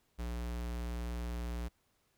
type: tone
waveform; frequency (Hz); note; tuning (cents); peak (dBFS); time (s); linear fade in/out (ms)
square; 59.3; A#1; +30; -37; 0.18-1.69; 20
effects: pink hiss -75 dBFS RMS until 2.17 s